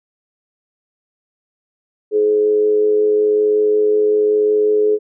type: tone with amplitude modulation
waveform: sine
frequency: 423.4 Hz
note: G#4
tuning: 33 cents sharp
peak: -9 dBFS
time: 2.11-4.99 s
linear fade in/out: 50 ms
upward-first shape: sine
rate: 101 Hz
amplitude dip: 45%
effects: none